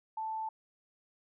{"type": "tone", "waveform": "sine", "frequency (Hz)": 880, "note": "A5", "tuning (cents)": 0, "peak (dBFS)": -34, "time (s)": [0.17, 0.49], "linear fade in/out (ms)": 5, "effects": []}